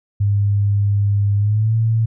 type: tone with pitch glide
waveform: sine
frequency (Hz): 101.4 to 112.51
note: G#2 to A2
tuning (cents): -41 to +39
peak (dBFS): -13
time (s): 0.2-2.06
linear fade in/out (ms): 10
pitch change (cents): +180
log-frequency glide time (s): 1.37-1.75
effects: none